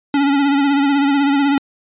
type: tone with vibrato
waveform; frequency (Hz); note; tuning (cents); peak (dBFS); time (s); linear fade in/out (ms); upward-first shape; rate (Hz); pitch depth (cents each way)
square; 280.9; C#4; +23; -13; 0.14-1.58; 2; sine; 16; 45
effects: resampled to 8000 Hz